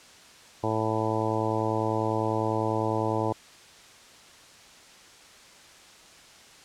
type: harmonic tone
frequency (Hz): 110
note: A2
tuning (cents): 0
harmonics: 1 / 2 / 3 / 4 / 5 / 6 / 7 / 8 / 9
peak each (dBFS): -31 / -36 / -31 / -32 / -33 / -35 / -35 / -33 / -35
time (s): 0.63-3.33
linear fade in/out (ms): 10
effects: white hiss -51 dBFS RMS until 6.64 s + low-pass 7000 Hz 12 dB/octave